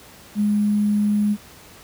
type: tone with sample-and-hold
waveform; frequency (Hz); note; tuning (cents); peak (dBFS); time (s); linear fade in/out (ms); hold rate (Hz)
sine; 207.7; G#3; 0; -16; 0.35-1.37; 50; 11025
effects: pink hiss -45 dBFS RMS until 1.83 s + high-pass 60 Hz 12 dB/octave